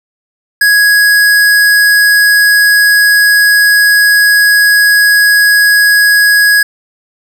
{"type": "tone", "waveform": "square", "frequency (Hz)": 1664, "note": "G#6", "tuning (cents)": 3, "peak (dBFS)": -5, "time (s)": [0.61, 6.63], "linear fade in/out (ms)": 5, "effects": []}